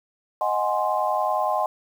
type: chord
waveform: sine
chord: Ab dominant seventh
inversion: second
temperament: equal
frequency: 622.3 / 740 / 830.6 / 1046.5 Hz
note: Eb5 / Gb5 / Ab5 / C6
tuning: 0 / 0 / 0 / 0 cents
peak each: -26 dBFS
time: 0.41-1.66 s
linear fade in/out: 2 ms
effects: 8-bit